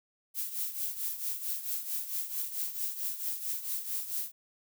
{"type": "noise with tremolo", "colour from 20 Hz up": "violet", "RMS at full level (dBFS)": -32, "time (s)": [0.34, 4.32], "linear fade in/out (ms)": 50, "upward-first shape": "triangle", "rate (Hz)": 4.5, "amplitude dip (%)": 75, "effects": []}